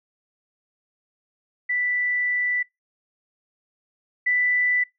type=tone pair in turn; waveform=sine; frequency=1975.5 / 1982.6 Hz; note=B6 / B6; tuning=0 / +6 cents; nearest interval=unison; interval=6 cents; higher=second; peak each=-21 / -18 dBFS; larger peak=second; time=1.69-2.63 / 4.26-4.84 s; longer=first; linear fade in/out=10 ms; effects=noise-tail reverb RT60 0.2 s tail -24 dB re dry